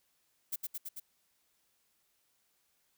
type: noise with echo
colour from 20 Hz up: violet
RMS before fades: -35 dBFS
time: 0.52-0.56 s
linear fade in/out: 10 ms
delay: 110 ms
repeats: 4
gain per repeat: -2 dB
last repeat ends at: 1 s
effects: white hiss -75 dBFS RMS until 2.97 s